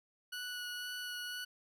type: tone with vibrato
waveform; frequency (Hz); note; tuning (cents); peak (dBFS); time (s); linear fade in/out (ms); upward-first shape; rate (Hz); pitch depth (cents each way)
20% pulse; 1471; F#6; -11; -35; 0.32-1.45; 10; sine; 2; 10
effects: none